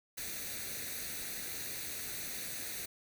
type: noise with comb filter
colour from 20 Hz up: white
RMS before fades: -41 dBFS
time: 0.17-2.86 s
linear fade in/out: 10 ms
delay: 0.48 ms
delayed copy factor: +0.65
effects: none